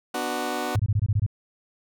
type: chord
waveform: 15% pulse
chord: B minor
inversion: none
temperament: just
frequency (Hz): 246.9 / 296.3 / 370.4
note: B3 / D4 / F#4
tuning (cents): 0 / +15 / +2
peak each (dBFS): -25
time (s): 0.14-0.76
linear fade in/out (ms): 5
type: tone bursts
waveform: sine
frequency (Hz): 103.6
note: G#2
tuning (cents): -4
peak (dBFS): -18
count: 8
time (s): 0.75-1.264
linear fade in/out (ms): 5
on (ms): 45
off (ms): 22
effects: none